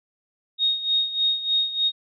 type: tone with tremolo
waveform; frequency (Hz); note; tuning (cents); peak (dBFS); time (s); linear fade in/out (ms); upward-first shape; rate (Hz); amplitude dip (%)
sine; 3729; A#7; 0; -17; 0.58-1.92; 50; sine; 3.3; 75
effects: none